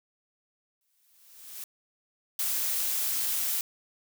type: noise with exponential growth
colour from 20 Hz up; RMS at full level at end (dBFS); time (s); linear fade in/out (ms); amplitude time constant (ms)
blue; -38; 0.81-1.64; 1; 180
type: noise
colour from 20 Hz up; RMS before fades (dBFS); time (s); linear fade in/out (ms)
blue; -29; 2.39-3.61; 2
effects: none